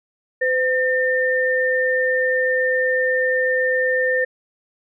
sine tone pair together, 509.9 / 1807 Hz, C5 / A6, -45 / +46 cents, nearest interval octave + minor seventh, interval 2191 cents, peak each -19 dBFS, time 0.41-4.25 s, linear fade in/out 10 ms, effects none

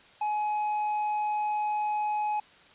sine tone with tanh clipping, 843 Hz, G#5, 26 cents sharp, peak -27 dBFS, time 0.21-2.4 s, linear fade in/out 5 ms, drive 4 dB, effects white hiss -55 dBFS RMS until 2.74 s + resampled to 8000 Hz

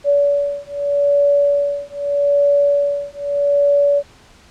sine beating tone pair, 571 / 571.81 Hz, D5 / D5, -49 / -46 cents, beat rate 0.81 Hz, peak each -16 dBFS, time 0.04-4.03 s, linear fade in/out 50 ms, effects pink hiss -47 dBFS RMS until 4.5 s + low-pass 7000 Hz 12 dB/octave

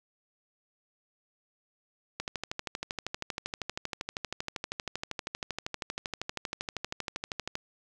click train, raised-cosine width 0.2 ms, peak -16 dBFS, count 69, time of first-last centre 2.2-7.554 s, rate 12.7 Hz, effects none

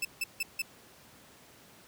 sawtooth tone bursts, 2632 Hz, E7, 3 cents flat, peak -26 dBFS, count 4, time 0.02-0.62 s, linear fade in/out 5 ms, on 30 ms, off 160 ms, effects pink hiss -56 dBFS RMS until 1.87 s + high-pass 100 Hz 12 dB/octave

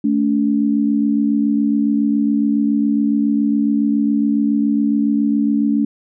sine tone pair together, 218.7 / 285.9 Hz, A3 / D4, -10 / -46 cents, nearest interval perfect fourth, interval 464 cents, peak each -16 / -16 dBFS, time 0.04-5.85 s, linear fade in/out 5 ms, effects none

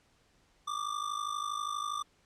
square ring-modulated tone, 1182 Hz, D6, 11 cents sharp, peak -31 dBFS, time 0.67-2.03 s, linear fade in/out 10 ms, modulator 26.2 Hz, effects pink hiss -68 dBFS RMS until 2.25 s + low-pass 8000 Hz 12 dB/octave

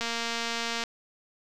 click train, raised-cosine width 0.2 ms, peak -14 dBFS, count 193, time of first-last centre 0.01-0.838 s, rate 232 Hz, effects none

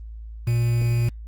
triangle tone with quantisation, 118.4 Hz, A#2, 27 cents sharp, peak -16 dBFS, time 0.47-1.09 s, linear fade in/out 5 ms, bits 6, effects added 55 Hz sine -34 dBFS peak until 1.27 s + Opus 32 kbps

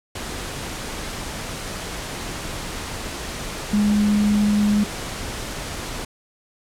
sine tone in noise, 207.7 Hz, G#3, in tune, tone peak -15 dBFS, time 3.73-4.84 s, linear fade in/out 5 ms, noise pink, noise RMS -30 dBFS, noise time 0.15-6.05 s, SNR +12 dB, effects low-pass 10000 Hz 12 dB/octave

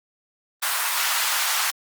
pink high-pass noise, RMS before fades -23 dBFS, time 0.62-1.71 s, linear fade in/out 10 ms, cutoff 930 Hz, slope 24 dB/octave, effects Opus 32 kbps

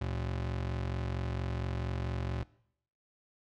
40% pulse ring-modulated tone, 92.5 Hz, F#2, in tune, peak -29 dBFS, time 0.01-2.43 s, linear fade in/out 0 ms, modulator 22.2 Hz, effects noise-tail reverb RT60 0.7 s tail -21 dB re dry + low-pass 4000 Hz 12 dB/octave

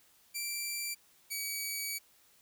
10% pulse tone pair in turn, 2349 / 2273 Hz, D7 / C#7, 0 / +43 cents, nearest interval minor second, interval 57 cents, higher first, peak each -26 dBFS, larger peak neither, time 0.34-0.95 / 1.3-1.99 s, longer second, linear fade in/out 20 ms, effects white hiss -65 dBFS RMS until 2.41 s

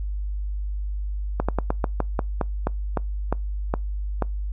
slowing click train, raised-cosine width 1 ms, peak -8 dBFS, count 13, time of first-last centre 1.4-4.223 s, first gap 86 ms, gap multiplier 1.17, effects noise-tail reverb RT60 0.2 s tail -25 dB re dry + added 50 Hz sine -25 dBFS peak until 4.52 s

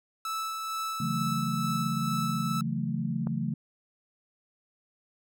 45% pulse tone with tremolo, 1312 Hz, E6, 9 cents flat, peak -30 dBFS, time 0.25-2.61 s, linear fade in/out 2 ms, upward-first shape sine, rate 2.2 Hz, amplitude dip 30%
sine chord, F# minor seventh, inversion second, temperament just, 138.75 / 166.5 / 185 / 222 Hz, C#3 / E3 / F#3 / A3, +2 / +18 / 0 / +16 cents, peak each -33 / -33 / -36 / -32 dBFS, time 1-3.54 s, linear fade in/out 5 ms
click, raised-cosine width 1 ms, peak -26 dBFS, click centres 3.271 s
effects none

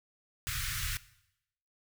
pink band-stop noise, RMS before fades -35 dBFS, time 0.47-0.97 s, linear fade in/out 0 ms, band 130 to 1300 Hz, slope 48 dB/octave, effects noise-tail reverb RT60 0.8 s tail -18 dB re dry

